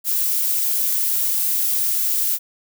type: noise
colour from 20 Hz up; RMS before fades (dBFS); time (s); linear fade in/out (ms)
violet; -20; 0.04-2.39; 50
effects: none